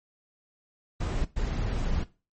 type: noise bursts at uneven times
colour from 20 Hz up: brown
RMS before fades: -28 dBFS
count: 2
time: 1-1.25 / 1.36-2.04 s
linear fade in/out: 10 ms
effects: noise-tail reverb RT60 0.3 s tail -17 dB re dry + MP3 32 kbps